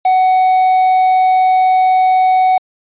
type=tone with quantisation; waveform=triangle; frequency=746 Hz; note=F#5; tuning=14 cents sharp; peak=-6 dBFS; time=0.05-2.58 s; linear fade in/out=5 ms; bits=5; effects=resampled to 8000 Hz